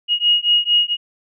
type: beating tone pair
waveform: sine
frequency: 2877 / 2881.4 Hz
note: F#7 / F#7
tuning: -49 / -47 cents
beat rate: 4.4 Hz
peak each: -16 dBFS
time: 0.08-0.97 s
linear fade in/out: 50 ms
effects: none